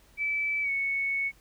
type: tone with pitch glide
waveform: sine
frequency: 2310 to 2213 Hz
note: D7 to C#7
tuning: -29 to -3 cents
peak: -26 dBFS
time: 0.17-1.32 s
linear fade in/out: 50 ms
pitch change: -74 cents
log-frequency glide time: 0.62-0.7 s
effects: added 50 Hz sine -61 dBFS peak until 1.4 s + pink hiss -61 dBFS RMS until 1.4 s